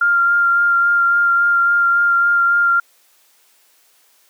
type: tone with vibrato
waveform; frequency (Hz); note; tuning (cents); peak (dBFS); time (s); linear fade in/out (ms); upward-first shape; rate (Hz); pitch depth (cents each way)
sine; 1394; F6; -4; -11; 0.01-2.8; 5; sine; 3.6; 14
effects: white hiss -55 dBFS RMS until 4.29 s + high-pass 400 Hz 12 dB/octave